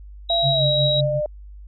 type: tone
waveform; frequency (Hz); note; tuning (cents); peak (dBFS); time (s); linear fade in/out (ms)
sine; 3841; B7; -49; -19; 0.29-1.01; 10
type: tone with pitch glide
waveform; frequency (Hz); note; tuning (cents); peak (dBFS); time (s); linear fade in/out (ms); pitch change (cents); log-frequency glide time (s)
sine; 680 to 602.3; F5 to D5; -46 to +44; -20; 0.3-1.26; 2; -210; 0.52-0.65
type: tone with tremolo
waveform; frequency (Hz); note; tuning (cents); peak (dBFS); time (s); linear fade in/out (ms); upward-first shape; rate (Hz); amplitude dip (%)
sine; 138.59; C#3; 0; -18; 0.42-1.21; 50; sine; 5.4; 65
effects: added 50 Hz sine -37 dBFS peak until 1.67 s